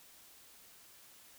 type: silence
effects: white hiss -59 dBFS RMS until 1.38 s